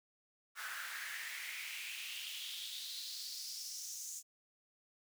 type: noise with high-pass filter sweep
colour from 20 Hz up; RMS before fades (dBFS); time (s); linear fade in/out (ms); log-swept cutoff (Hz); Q
pink; -45; 0.55-4.23; 50; 1400 to 6900; 4.3
effects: none